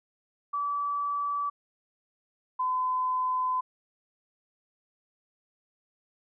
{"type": "tone pair in turn", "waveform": "sine", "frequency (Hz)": [1152, 1016.9], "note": ["D6", "C6"], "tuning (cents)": [-34, -50], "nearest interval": "major second", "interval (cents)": 216, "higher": "first", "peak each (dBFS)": [-27, -25], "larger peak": "second", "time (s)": [[0.53, 1.5], [2.59, 3.61]], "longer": "second", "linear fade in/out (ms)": 10, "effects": []}